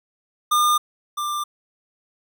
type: tone pair in turn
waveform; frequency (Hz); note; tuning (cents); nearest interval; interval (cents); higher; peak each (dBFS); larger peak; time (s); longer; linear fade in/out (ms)
square; 1209 / 1187.5; D6 / D6; +50 / +19; unison; 31; first; -16 / -24; first; 0.51-0.78 / 1.17-1.44; neither; 10
effects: none